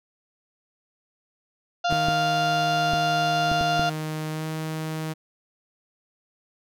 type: harmonic tone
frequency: 698.5 Hz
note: F5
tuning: in tune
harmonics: 1 / 2 / 4 / 5 / 6 / 7 / 8 / 9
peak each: -22 / -28 / -33 / -35 / -37 / -40 / -45 / -45 dBFS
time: 1.84-3.9 s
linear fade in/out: 10 ms
type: tone with pitch glide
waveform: sawtooth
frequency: 155.56 to 157.73 Hz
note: D#3 to D#3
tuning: 0 to +24 cents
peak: -24 dBFS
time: 1.89-5.14 s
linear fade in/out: 20 ms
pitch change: +24 cents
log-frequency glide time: 4.31-4.46 s
type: clicks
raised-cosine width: 3 ms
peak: -16 dBFS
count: 6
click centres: 1.925 / 2.085 / 2.935 / 3.516 / 3.611 / 3.795 s
effects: none